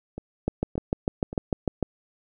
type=two click trains; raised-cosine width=2 ms; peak=-21 / -10 dBFS; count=3 / 10; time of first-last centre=0.18-1.329 / 0.48-1.827 s; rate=1.74 / 6.68 Hz; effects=none